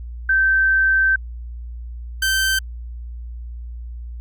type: tone pair in turn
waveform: sine / sawtooth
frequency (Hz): 1552 / 1552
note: G6 / G6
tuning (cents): -18 / -18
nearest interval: unison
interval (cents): 0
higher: neither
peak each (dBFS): -13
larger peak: neither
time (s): 0.29-1.16 / 2.22-2.59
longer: first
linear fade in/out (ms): 5
effects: added 59 Hz sine -29 dBFS peak until 4.2 s